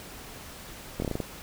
slowing click train, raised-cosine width 2 ms, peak -16 dBFS, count 7, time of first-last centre 1-1.203 s, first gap 22 ms, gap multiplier 1.17, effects pink hiss -44 dBFS RMS until 1.42 s

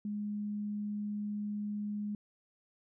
sine tone, 207.7 Hz, G#3, in tune, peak -34 dBFS, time 0.05-2.15 s, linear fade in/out 2 ms, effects none

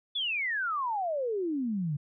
sine exponential sweep, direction down, 3520 to 138.6 Hz, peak -28 dBFS, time 0.15-1.97 s, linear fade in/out 10 ms, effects none

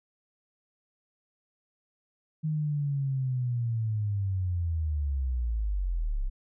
sine linear sweep, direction down, 157.1 to 31.02 Hz, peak -26 dBFS, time 2.43-6.3 s, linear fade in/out 20 ms, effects none

